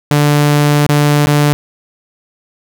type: tone with dropouts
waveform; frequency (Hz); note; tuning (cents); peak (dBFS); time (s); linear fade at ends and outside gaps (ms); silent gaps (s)
sawtooth; 146.83; D3; 0; -4; 0.11-1.53; 0; 0.866-0.891 / 1.26-1.271
effects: none